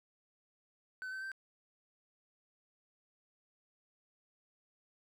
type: tone with pitch steps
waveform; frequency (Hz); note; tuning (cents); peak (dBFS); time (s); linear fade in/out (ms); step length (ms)
triangle; 1516 / 1538.1 / 1560.4; F#6 / G6 / G6; +42 / -33 / -8; -38; 1.02-1.317; 0; 99
effects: none